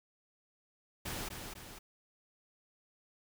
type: noise with echo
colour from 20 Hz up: pink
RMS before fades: -40 dBFS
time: 1.05-1.29 s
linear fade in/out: 10 ms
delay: 250 ms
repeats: 2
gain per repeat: -5 dB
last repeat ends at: 1.79 s
effects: none